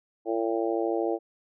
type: harmonic tone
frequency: 113.2 Hz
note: A2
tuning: 50 cents sharp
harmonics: 3 / 4 / 5 / 6 / 7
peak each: -28 / -30 / -32 / -34 / -35 dBFS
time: 0.25-1.19 s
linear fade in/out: 50 ms
effects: none